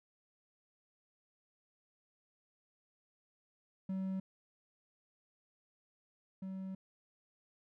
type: tone pair in turn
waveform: triangle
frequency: 190.2 / 190.2 Hz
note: F#3 / F#3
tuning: +48 / +48 cents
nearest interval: unison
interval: 0 cents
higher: neither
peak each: -33 / -38 dBFS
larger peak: first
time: 3.89-4.2 / 6.42-6.75 s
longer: second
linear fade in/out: 5 ms
effects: none